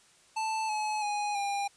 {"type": "tone with pitch steps", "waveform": "square", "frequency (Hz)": [880, 854, 828.7, 804.2], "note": ["A5", "G#5", "G#5", "G5"], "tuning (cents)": [0, 48, -4, 44], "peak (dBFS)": -30, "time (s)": [0.36, 1.68], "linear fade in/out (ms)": 10, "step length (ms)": 330, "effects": ["white hiss -61 dBFS RMS until 1.76 s", "resampled to 22050 Hz"]}